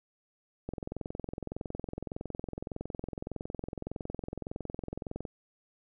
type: click train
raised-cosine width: 2 ms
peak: -23 dBFS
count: 100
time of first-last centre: 0.69-5.252 s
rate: 21.7 Hz
effects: none

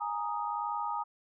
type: chord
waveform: sine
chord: Ab suspended second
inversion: none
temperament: equal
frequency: 830.6 / 932.3 / 1244.5 Hz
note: Ab5 / Bb5 / Eb6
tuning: 0 / 0 / 0 cents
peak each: -36 / -35 / -36 dBFS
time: 0-1.04 s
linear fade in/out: 20 ms
effects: none

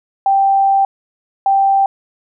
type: tone pair in turn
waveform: sine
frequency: 784 / 784 Hz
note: G5 / G5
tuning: 0 / 0 cents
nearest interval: unison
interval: 0 cents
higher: neither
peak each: -9 dBFS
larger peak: neither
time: 0.26-0.85 / 1.46-1.86 s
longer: first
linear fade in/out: 2 ms
effects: none

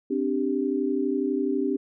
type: chord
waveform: sine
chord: C suspended second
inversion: none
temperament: equal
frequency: 261.6 / 293.7 / 392 Hz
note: C4 / D4 / G4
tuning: 0 / 0 / 0 cents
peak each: -27 dBFS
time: 0.1-1.77 s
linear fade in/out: 10 ms
effects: none

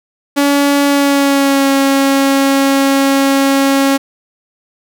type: tone with pitch glide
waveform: sawtooth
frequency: 283.5 to 274 Hz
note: C#4 to C#4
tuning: +39 to -20 cents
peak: -5 dBFS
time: 0.36-3.98 s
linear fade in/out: 20 ms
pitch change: -59 cents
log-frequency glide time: 0.87-1.69 s
effects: none

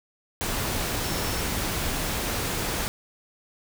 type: tone in noise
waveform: sine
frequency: 5410 Hz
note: E8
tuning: 44 cents sharp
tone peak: -39 dBFS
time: 1.04-1.41 s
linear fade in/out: 0 ms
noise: pink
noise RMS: -28 dBFS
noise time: 0.41-2.88 s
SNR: -14 dB
effects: none

